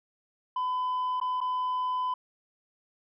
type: tone with dropouts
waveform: sine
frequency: 1007 Hz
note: B5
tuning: 33 cents sharp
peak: -24 dBFS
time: 0.56-2.14 s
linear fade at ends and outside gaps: 5 ms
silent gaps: 1.201-1.213 / 1.405-1.412 s
effects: tanh soft clip ceiling -26 dBFS